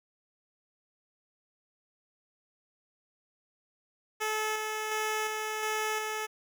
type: tone with tremolo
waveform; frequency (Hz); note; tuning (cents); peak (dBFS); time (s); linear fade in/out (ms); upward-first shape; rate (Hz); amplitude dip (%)
10% pulse; 432.1; A4; -31; -21; 4.2-6.27; 20; square; 1.4; 30
effects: none